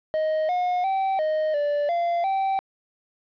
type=tone with pitch steps; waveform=triangle; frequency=625 / 720 / 772 / 621 / 583 / 688 / 775 Hz; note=D#5 / F#5 / G5 / D#5 / D5 / F5 / G5; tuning=+8 / -47 / -27 / -3 / -13 / -26 / -20 cents; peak=-19 dBFS; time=0.14-2.59 s; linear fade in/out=0 ms; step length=350 ms; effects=resampled to 11025 Hz + 9-bit